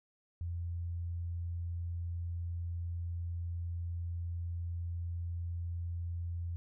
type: tone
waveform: sine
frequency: 85.7 Hz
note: F2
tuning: 32 cents flat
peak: -35 dBFS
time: 0.41-6.56 s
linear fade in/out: 0 ms
effects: none